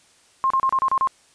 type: tone bursts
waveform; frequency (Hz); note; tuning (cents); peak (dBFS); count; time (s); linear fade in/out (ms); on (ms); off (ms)
sine; 1063; C6; +27; -16; 7; 0.44-1.073; 0; 63; 32
effects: white hiss -56 dBFS RMS until 1.34 s + resampled to 22050 Hz